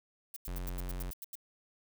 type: noise bursts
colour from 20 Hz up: violet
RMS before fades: -43 dBFS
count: 10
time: 0.34-1.354 s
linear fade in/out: 2 ms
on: 24 ms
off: 86 ms
type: tone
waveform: square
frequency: 45 Hz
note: F#1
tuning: 47 cents flat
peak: -37 dBFS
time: 0.47-1.11 s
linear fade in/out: 10 ms
effects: none